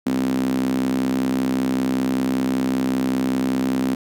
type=tone with high-pass filter; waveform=sawtooth; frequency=65.2 Hz; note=C2; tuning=5 cents flat; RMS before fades=-21 dBFS; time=0.06-3.95 s; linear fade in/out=5 ms; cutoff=240 Hz; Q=7.9; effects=none